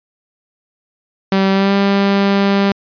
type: tone with pitch glide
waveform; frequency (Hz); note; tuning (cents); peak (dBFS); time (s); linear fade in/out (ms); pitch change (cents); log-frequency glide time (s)
sawtooth; 193.3 to 198.39; G3 to G3; -24 to +21; -7; 1.32-2.72; 2; +45; 1.52-1.73
effects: resampled to 11025 Hz